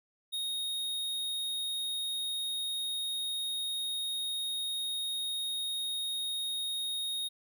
square tone, 3729 Hz, A#7, in tune, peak -33 dBFS, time 0.32-7.29 s, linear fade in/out 20 ms, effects none

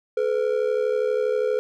triangle ring-modulated tone, 466.4 Hz, A#4, 1 cent sharp, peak -15 dBFS, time 0.17-1.59 s, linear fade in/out 0 ms, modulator 36.2 Hz, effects none

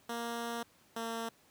10% pulse tone pair in turn, 234.1 / 228.4 Hz, A#3 / A#3, +8 / -35 cents, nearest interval unison, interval 43 cents, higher first, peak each -28 dBFS, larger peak neither, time 0.09-0.63 / 0.96-1.29 s, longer first, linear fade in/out 5 ms, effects pink hiss -65 dBFS RMS until 1.5 s + high-pass 100 Hz 12 dB/octave

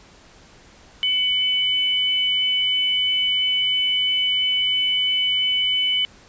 sine tone pair together, 2248 / 3001 Hz, C#7 / F#7, +24 / +24 cents, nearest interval perfect fourth, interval 500 cents, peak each -27 / -18 dBFS, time 1.03-6.05 s, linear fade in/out 0 ms, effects pink hiss -49 dBFS RMS until 6.28 s + resampled to 16000 Hz

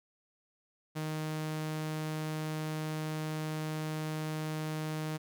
sawtooth tone, 155.5 Hz, D#3, 1 cent flat, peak -30 dBFS, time 0.95-5.18 s, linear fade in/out 20 ms, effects none

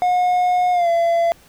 triangle tone with pitch glide, 722 to 677.6 Hz, F#5 to E5, -43 to +48 cents, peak -12 dBFS, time 0.02-1.32 s, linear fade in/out 0 ms, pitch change -109 cents, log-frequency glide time 0.72-0.89 s, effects pink hiss -50 dBFS RMS until 1.48 s

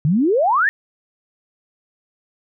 sine exponential sweep, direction up, 138.59 to 1876 Hz, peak -13 dBFS, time 0.05-0.69 s, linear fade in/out 0 ms, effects none

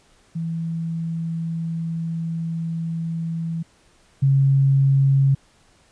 sine tone pair in turn, 164.81 / 136.88 Hz, E3 / C#3, 0 / -22 cents, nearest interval minor third, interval 322 cents, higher first, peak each -23 / -13 dBFS, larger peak second, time 0.35-3.63 / 4.22-5.35 s, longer first, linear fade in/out 10 ms, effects pink hiss -57 dBFS RMS until 5.91 s + resampled to 22050 Hz

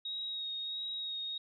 sine tone with vibrato, 3772 Hz, A#7, 20 cents sharp, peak -36 dBFS, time 0.05-1.38 s, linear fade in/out 5 ms, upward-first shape sine, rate 1.5 Hz, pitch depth 21 cents each way, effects none

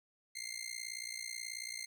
15% pulse tone with amplitude modulation, 2102 Hz, C7, 7 cents sharp, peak -31 dBFS, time 0.35-1.86 s, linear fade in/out 10 ms, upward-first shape sine, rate 58.4 Hz, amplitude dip 90%, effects none

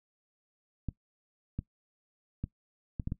clicks, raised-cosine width 5 ms, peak -21 dBFS, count 6, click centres 0.887 / 1.59 / 2.44 / 2.998 / 3.074 / 3.121 s, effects noise-tail reverb RT60 0.1 s tail -19 dB re dry

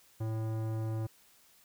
sine tone with tanh clipping, 110.7 Hz, A2, 11 cents sharp, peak -34 dBFS, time 0.2-1.07 s, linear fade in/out 10 ms, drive 17 dB, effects white hiss -63 dBFS RMS until 1.64 s

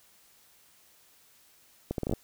accelerating click train, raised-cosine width 2 ms, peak -17 dBFS, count 8, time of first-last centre 1.91-2.136 s, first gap 72 ms, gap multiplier 0.71, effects white hiss -61 dBFS RMS until 2.23 s

